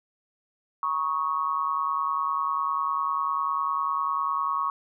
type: tone with amplitude modulation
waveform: sine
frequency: 1108.7 Hz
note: C#6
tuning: in tune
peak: -20 dBFS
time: 0.83-4.7 s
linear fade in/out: 2 ms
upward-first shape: sine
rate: 150 Hz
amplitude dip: 85%
effects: none